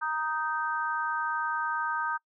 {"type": "chord", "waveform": "sine", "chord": "Eb major", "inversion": "second", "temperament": "just", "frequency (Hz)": [933.4, 1244.5, 1555.6], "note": ["Bb5", "Eb6", "G6"], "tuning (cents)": [2, 0, -14], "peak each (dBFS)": -32, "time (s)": [0.01, 2.18], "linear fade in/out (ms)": 20, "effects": ["noise-tail reverb RT60 0.1 s tail -26 dB re dry"]}